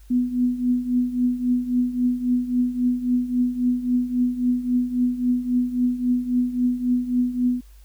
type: tone with tremolo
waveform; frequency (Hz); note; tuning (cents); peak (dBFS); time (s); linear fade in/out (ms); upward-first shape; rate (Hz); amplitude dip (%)
sine; 247.6; B3; +5; -15; 0.1-7.61; 10; triangle; 3.7; 80
effects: added 50 Hz sine -44 dBFS peak until 7.84 s + white hiss -59 dBFS RMS until 7.84 s

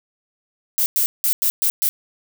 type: noise bursts at uneven times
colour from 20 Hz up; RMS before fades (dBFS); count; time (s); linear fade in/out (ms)
violet; -18; 6; 0.78-0.86 / 0.96-1.06 / 1.24-1.33 / 1.42-1.5 / 1.62-1.7 / 1.82-1.89; 0
effects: none

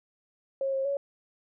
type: tone with pitch steps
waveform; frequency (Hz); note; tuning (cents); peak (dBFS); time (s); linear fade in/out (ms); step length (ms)
sine; 542 / 537 / 560; C#5 / C5 / C#5; -39 / +45 / +18; -26; 0.61-0.97; 2; 120
effects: none

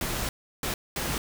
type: noise bursts at uneven times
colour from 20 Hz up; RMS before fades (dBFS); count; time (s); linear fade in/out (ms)
pink; -30; 3; 0.01-0.29 / 0.63-0.74 / 0.96-1.18; 2
effects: none

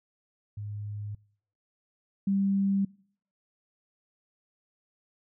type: tone pair in turn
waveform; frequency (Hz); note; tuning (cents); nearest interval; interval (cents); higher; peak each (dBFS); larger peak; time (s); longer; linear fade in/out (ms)
sine; 103.83 / 196.57; G#2 / G3; 0 / +5; major seventh; 1105; second; -34 / -23; second; 0.57-1.15 / 2.27-2.85; neither; 5
effects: noise-tail reverb RT60 0.6 s tail -25 dB re dry

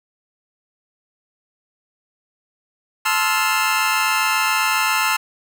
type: chord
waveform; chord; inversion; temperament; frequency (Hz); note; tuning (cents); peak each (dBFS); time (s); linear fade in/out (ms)
25% pulse; F major seventh; first; just; 873.1 / 1047.7 / 1309.6 / 1396.9; A5 / C6 / E6 / F6; -14 / +2 / -12 / 0; -19; 3.05-5.17; 10
effects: none

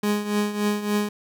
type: tone with tremolo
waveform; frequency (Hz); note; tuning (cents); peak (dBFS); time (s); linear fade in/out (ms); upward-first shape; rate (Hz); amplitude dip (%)
30% pulse; 207.6; G#3; 0; -16; 0.03-1.09; 5; triangle; 3.5; 75
effects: none

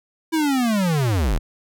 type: linear sweep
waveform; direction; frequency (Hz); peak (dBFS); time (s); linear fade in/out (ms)
square; down; 329.6 to 30.16; -18; 0.32-1.39; 20
effects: none

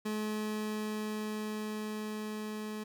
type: tone with level ramp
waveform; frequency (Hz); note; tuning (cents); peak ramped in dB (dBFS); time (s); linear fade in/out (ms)
30% pulse; 213.8; A3; -49; -30 to -35; 0.05-2.84; 10
effects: none

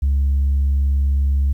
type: tone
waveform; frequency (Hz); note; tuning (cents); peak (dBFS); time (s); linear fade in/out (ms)
sine; 69.3; C#2; 0; -12; 0.02-1.53; 10
effects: tanh soft clip ceiling -12 dBFS + 9-bit

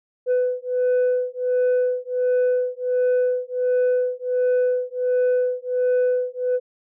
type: beating tone pair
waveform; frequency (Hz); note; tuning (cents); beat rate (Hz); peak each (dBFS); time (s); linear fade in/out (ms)
sine; 499.1 / 500.5; B4 / B4; +18 / +23; 1.4; -19; 0.26-6.6; 50
effects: tanh soft clip ceiling -15 dBFS

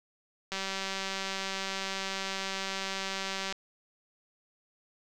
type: click train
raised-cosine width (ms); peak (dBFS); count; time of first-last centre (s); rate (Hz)
0.2; -17; 581; 0.52-3.525; 193
effects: none

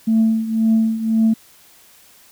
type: tone with tremolo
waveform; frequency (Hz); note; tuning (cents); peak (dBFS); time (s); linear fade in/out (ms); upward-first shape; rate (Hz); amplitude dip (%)
sine; 222.8; A3; +22; -9; 0.07-1.34; 10; triangle; 1.9; 80
effects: tanh soft clip ceiling -8 dBFS + white hiss -49 dBFS RMS until 2.31 s

